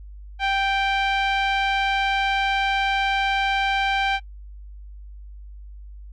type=tone with low-pass filter; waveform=sawtooth; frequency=784 Hz; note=G5; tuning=in tune; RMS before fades=-22 dBFS; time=0.39-4.2 s; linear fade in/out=50 ms; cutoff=2900 Hz; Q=1.8; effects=noise-tail reverb RT60 0.1 s tail -21 dB re dry + added 50 Hz sine -37 dBFS peak until 6.12 s